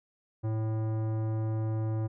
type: tone with tanh clipping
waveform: sine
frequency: 110.1 Hz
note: A2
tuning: 2 cents sharp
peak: -30 dBFS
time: 0.43-2.08 s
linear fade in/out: 20 ms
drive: 16 dB
effects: none